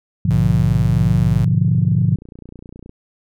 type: chord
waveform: sine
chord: G# diminished seventh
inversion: none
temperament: equal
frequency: 103.83 / 123.47 / 146.83 / 174.61 Hz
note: G#2 / B2 / D3 / F3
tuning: 0 / 0 / 0 / 0 cents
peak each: -18 dBFS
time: 0.25-2.16 s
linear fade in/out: 5 ms
type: tone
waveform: square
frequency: 57.7 Hz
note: A#1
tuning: 17 cents flat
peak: -23 dBFS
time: 0.3-1.45 s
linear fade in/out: 5 ms
type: click train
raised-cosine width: 3 ms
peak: -24 dBFS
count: 43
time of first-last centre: 1.48-2.894 s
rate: 29.7 Hz
effects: none